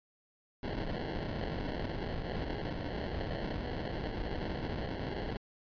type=noise with sample-and-hold; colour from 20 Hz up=pink; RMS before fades=-37 dBFS; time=0.63-5.37 s; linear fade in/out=2 ms; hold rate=1225 Hz; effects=resampled to 11025 Hz